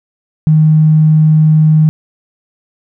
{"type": "tone with tanh clipping", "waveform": "triangle", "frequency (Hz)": 155.56, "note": "D#3", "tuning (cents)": 0, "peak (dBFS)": -4, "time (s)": [0.47, 1.89], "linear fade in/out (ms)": 0, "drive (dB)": 3, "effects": []}